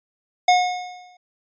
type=tone with exponential decay; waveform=square; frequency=724 Hz; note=F#5; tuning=38 cents flat; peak=-11 dBFS; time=0.48-1.17 s; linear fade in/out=5 ms; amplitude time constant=150 ms; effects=resampled to 16000 Hz